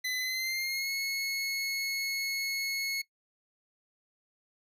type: tone with pitch glide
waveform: 25% pulse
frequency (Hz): 2015 to 2185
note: B6 to C#7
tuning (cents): +34 to -26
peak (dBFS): -27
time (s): 0.04-3.02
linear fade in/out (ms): 10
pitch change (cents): +140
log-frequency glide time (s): 0.18-0.91
effects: noise-tail reverb RT60 0.1 s tail -19 dB re dry